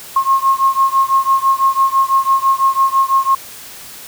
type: beating tone pair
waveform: sine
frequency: 1075 / 1081 Hz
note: C6 / C#6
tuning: +47 / -44 cents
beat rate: 6 Hz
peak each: -13 / -14 dBFS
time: 0.16-3.35 s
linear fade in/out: 5 ms
effects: white hiss -34 dBFS RMS until 4.07 s